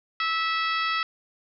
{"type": "harmonic tone with a mistuned harmonic", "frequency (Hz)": 653, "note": "E5", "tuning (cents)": -17, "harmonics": [2, 3, 4, 5, 6, 7, 8], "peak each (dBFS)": [-26, -30, -32, -34, -38, -38, -39], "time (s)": [0.2, 1.03], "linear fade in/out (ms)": 2, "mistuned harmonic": 5, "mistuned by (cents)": 16, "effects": []}